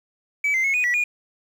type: tone with pitch steps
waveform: sine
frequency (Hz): 2290 / 2078 / 2184 / 2477 / 1946 / 2439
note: D7 / C7 / C#7 / D#7 / B6 / D#7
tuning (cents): -44 / -12 / -26 / -8 / -26 / -35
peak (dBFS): -16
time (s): 0.44-1.04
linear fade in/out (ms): 5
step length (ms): 100
effects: tanh soft clip ceiling -17 dBFS + 8-bit